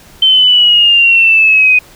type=exponential sweep; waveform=sine; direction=down; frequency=3100 to 2489 Hz; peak=-4 dBFS; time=0.22-1.79 s; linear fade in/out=5 ms; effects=pink hiss -40 dBFS RMS until 1.95 s